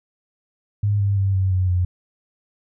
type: tone with pitch steps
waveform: sine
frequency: 102.8 / 100.1 / 97.48 / 94.92 / 92.43 / 90.01 Hz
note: G#2 / G2 / G2 / F#2 / F#2 / F#2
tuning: -17 / +37 / -9 / +45 / -1 / -47 cents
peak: -16 dBFS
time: 0.83-1.85 s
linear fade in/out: 5 ms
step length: 170 ms
effects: none